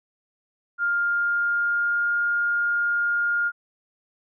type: tone with pitch glide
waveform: sine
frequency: 1404 to 1414.6 Hz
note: F6 to F6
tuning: +9 to +22 cents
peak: -20 dBFS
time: 0.78-3.52 s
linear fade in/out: 50 ms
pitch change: +13 cents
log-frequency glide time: 1-2.15 s
effects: none